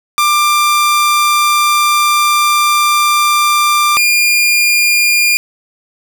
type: tone pair in turn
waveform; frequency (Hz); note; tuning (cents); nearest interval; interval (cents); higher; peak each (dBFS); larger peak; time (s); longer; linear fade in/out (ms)
sawtooth; 1188 / 2411; D6 / D7; +20 / +45; octave; 1225; second; -5; neither; 0.18-3.97 / 3.97-5.37; first; 0
effects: none